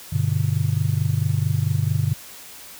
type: chord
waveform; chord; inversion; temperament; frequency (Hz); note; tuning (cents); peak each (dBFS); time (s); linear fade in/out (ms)
sine; G major; none; just; 98 / 122.5 / 147; G2 / B2 / D3; 0 / -14 / +2; -22; 0.12-2.14; 10
effects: tanh soft clip ceiling -9 dBFS + white hiss -41 dBFS RMS until 2.79 s